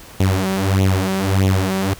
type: tone with flanger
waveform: sawtooth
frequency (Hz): 95.7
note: G2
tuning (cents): -41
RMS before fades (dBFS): -17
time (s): 0.2-1.94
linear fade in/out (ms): 5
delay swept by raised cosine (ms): 0.3 to 5.4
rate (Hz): 1.6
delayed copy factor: +0.85
effects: pink hiss -40 dBFS RMS until 1.99 s